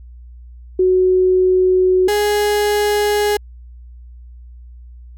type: tone pair in turn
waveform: sine / 35% pulse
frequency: 370 / 415.3 Hz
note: F#4 / G#4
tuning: 0 / 0 cents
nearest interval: major second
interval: 200 cents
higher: second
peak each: -10 / -12 dBFS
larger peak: first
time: 0.79-2.08 / 2.08-3.37 s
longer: neither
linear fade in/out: 5 ms
effects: added 60 Hz sine -35 dBFS peak until 5.17 s